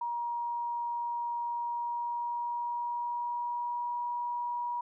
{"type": "tone with pitch glide", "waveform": "sine", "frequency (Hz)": [949, 961.7], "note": ["A#5", "B5"], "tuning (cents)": [31, -46], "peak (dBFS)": -31, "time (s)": [0.01, 4.81], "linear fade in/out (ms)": 5, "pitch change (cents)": 23, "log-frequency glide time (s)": [1.63, 3.94], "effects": []}